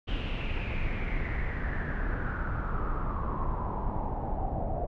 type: noise with low-pass filter sweep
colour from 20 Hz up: brown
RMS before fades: -31 dBFS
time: 0.07-4.87 s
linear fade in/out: 20 ms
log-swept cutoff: 3000 to 680 Hz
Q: 6.5
effects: none